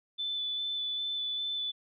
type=tone with vibrato; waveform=sine; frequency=3500 Hz; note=A7; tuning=10 cents flat; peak=-31 dBFS; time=0.18-1.72 s; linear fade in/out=20 ms; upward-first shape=square; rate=2.5 Hz; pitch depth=10 cents each way; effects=none